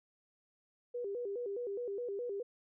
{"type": "tone with vibrato", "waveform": "sine", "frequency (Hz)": 440, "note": "A4", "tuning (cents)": 0, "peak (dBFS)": -36, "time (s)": [0.94, 2.43], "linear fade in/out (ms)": 10, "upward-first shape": "square", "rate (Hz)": 4.8, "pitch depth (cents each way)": 170, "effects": []}